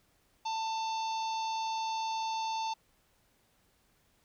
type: harmonic tone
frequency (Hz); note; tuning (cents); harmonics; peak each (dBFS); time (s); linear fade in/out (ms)
891; A5; +22; 1 / 3 / 4 / 5 / 6 / 7; -32 / -46 / -45 / -45 / -52 / -50; 0.45-2.74; 10
effects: pink hiss -70 dBFS RMS until 4.24 s